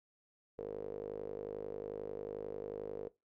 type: tone with band-pass filter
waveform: sawtooth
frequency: 51.2 Hz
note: G#1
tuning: 24 cents flat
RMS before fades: -43 dBFS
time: 0.58-3.09 s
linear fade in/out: 5 ms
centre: 460 Hz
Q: 8.6
effects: noise-tail reverb RT60 0.2 s tail -18 dB re dry